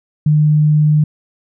sine tone, 151.4 Hz, D#3, 47 cents flat, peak -8 dBFS, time 0.26-1.04 s, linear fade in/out 5 ms, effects none

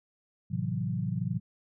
sine chord, F# half-diminished seventh, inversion first, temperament equal with one note detuned, 110 / 130.81 / 162.92 / 185 Hz, A2 / C3 / E3 / F#3, 0 / 0 / -20 / 0 cents, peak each -34 dBFS, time 0.5-1.4 s, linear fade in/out 20 ms, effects none

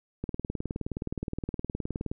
click train, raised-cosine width 3 ms, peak -19 dBFS, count 37, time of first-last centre 0.24-2.115 s, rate 19.2 Hz, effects none

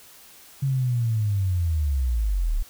sine linear sweep, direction down, 138.6 to 32.61 Hz, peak -20 dBFS, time 0.62-2.63 s, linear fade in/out 10 ms, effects white hiss -49 dBFS RMS until 2.69 s

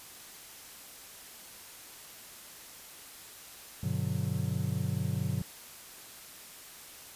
triangle chord, G major seventh, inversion none, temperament just, 98 / 122.5 / 147 / 183.75 Hz, G2 / B2 / D3 / F#3, 0 / -14 / +2 / -12 cents, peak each -33 / -32 / -33 / -34 dBFS, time 3.83-5.42 s, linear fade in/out 5 ms, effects white hiss -49 dBFS RMS until 7.15 s + resampled to 32000 Hz

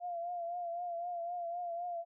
sine tone with vibrato, 694 Hz, F5, 11 cents flat, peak -36 dBFS, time 0-2.05 s, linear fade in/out 50 ms, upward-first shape triangle, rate 3.9 Hz, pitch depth 57 cents each way, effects none

